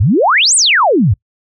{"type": "exponential two-way sweep", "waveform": "sine", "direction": "up then down", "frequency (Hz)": [83, 9280, 83], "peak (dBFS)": -7, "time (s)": [0, 1.14], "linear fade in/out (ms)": 10, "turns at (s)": 0.55, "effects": ["noise-tail reverb RT60 0.1 s tail -23 dB re dry"]}